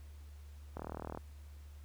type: click train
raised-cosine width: 1 ms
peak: -27 dBFS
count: 17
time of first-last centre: 0.77-1.174 s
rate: 39.6 Hz
effects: added 73 Hz sine -49 dBFS peak until 1.84 s + pink hiss -66 dBFS RMS until 1.84 s